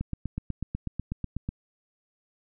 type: click train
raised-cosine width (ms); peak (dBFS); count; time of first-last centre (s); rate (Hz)
5; -18; 13; 0.01-1.49; 8.11
effects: none